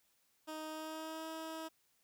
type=tone with pitch glide; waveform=15% pulse; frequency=312.2 to 320.8 Hz; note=D#4 to E4; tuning=+6 to -47 cents; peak=-36 dBFS; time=0.47-1.69 s; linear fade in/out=20 ms; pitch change=+47 cents; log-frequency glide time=0.7-1.28 s; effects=white hiss -75 dBFS RMS until 2.03 s